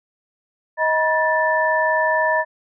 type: tone cluster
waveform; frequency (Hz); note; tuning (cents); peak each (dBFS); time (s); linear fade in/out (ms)
sine; 629 / 963 / 1765; D#5 / B5 / A6; +19 / -44 / +5; -20; 0.77-2.45; 50
effects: none